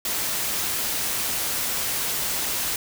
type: noise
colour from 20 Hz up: white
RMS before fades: -26 dBFS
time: 0.05-2.76 s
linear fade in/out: 2 ms
effects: none